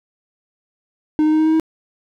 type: tone with pitch steps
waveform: triangle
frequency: 306.6 / 309.1 / 311.6 / 314.1 / 316.7 / 319.3 Hz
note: D#4 / D#4 / D#4 / D#4 / D#4 / D#4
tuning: -25 / -11 / +3 / +16 / +31 / +45 cents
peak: -10 dBFS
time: 1.19-1.598 s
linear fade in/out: 0 ms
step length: 68 ms
effects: none

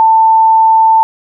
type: tone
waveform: sine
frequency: 890 Hz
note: A5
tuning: 20 cents sharp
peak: -4 dBFS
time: 0-1.03 s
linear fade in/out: 0 ms
effects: none

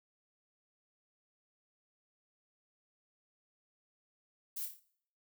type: noise with echo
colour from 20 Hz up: violet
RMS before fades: -40 dBFS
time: 4.56-4.66 s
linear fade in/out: 10 ms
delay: 28 ms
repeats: 5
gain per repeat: -5 dB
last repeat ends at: 4.8 s
effects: noise-tail reverb RT60 0.6 s tail -19 dB re dry

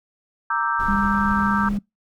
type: chord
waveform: sine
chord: E half-diminished seventh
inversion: second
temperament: equal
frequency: 932.3 / 1174.7 / 1318.5 / 1568 Hz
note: Bb5 / D6 / E6 / G6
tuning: 0 / 0 / 0 / 0 cents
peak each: -25 dBFS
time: 0.5-1.69 s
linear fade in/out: 5 ms
type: noise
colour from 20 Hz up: brown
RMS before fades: -31 dBFS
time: 0.79-1.78 s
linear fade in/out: 10 ms
type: tone with pitch glide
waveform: sine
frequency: 200.9 to 203 Hz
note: G3 to G#3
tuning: +43 to -39 cents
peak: -21 dBFS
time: 0.88-1.79 s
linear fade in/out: 5 ms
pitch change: +18 cents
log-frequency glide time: 0.99-1.32 s
effects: noise-tail reverb RT60 0.2 s tail -25 dB re dry

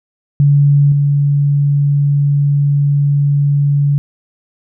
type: tone with level steps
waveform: sine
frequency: 143 Hz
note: D3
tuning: 46 cents flat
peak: -6 / -9 dBFS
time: 0.4-3.98 s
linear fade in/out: 0 ms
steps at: 0.92 s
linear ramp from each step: 2 ms
effects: none

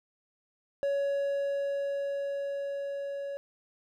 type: tone with level ramp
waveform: triangle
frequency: 560 Hz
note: C#5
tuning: 18 cents sharp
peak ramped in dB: -24 to -32 dBFS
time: 0.83-3.37 s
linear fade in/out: 0 ms
effects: none

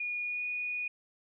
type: tone with pitch glide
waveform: sine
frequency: 2443 to 2463 Hz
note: D#7 to D#7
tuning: -32 to -18 cents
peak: -32 dBFS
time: 0-0.88 s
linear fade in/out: 5 ms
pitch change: +14 cents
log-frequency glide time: 0.24-0.44 s
effects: none

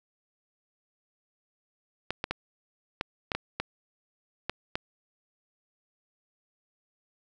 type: clicks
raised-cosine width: 0.3 ms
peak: -13 dBFS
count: 9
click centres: 2.106 / 2.241 / 2.31 / 3.011 / 3.318 / 3.35 / 3.6 / 4.496 / 4.755 s
effects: none

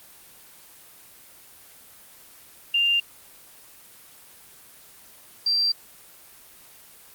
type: tone pair in turn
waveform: sine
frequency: 2794 / 4708 Hz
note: F7 / D8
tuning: 0 / +3 cents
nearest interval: major sixth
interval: 903 cents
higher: second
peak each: -18 / -19 dBFS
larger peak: first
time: 2.74-3 / 5.46-5.72 s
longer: neither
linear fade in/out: 5 ms
effects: white hiss -49 dBFS RMS until 7.14 s + Opus 24 kbps

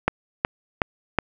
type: click train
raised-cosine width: 0.5 ms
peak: -3 dBFS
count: 4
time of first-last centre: 0.08-1.187 s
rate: 2.71 Hz
effects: none

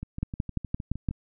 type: two click trains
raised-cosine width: 5 ms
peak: -22 / -14 dBFS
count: 8 / 6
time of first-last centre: 0.03-1.11 / 0.23-1.088 s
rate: 6.48 / 5.83 Hz
effects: none

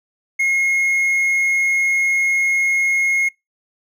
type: tone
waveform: triangle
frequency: 2156 Hz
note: C#7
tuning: 49 cents flat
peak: -13 dBFS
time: 0.39-3.29 s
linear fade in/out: 10 ms
effects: noise-tail reverb RT60 0.2 s tail -24 dB re dry

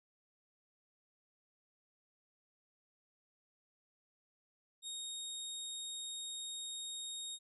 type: tone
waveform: 25% pulse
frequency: 3729 Hz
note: A#7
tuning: in tune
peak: -38 dBFS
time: 4.82-7.39 s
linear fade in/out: 50 ms
effects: resampled to 32000 Hz

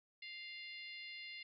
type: harmonic tone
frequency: 698.5 Hz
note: F5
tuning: in tune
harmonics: 3 / 4 / 5 / 6 / 7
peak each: -50 / -53 / -58 / -55 / -60 dBFS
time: 0.22-1.43 s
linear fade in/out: 5 ms
effects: none

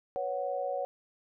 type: chord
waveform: sine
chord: B suspended second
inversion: none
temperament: just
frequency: 493.9 / 555.6 / 740.8 Hz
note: B4 / C#5 / F#5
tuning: 0 / +4 / +2 cents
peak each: -38 / -33 / -35 dBFS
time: 0.16-0.85 s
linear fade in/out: 0 ms
effects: none

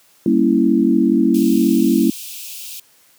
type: chord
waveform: sine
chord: G diminished seventh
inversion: none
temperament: equal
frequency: 196 / 233.1 / 277.2 / 329.6 Hz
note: G3 / Bb3 / Db4 / Fb4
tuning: 0 / 0 / 0 / 0 cents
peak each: -19 / -16 / -17 / -16 dBFS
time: 0.26-2.1 s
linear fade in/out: 2 ms
type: high-pass noise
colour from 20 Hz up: white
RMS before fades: -32 dBFS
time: 1.34-2.8 s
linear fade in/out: 5 ms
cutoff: 2400 Hz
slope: 96 dB/octave
effects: white hiss -53 dBFS RMS until 3.18 s + high-pass 100 Hz 12 dB/octave

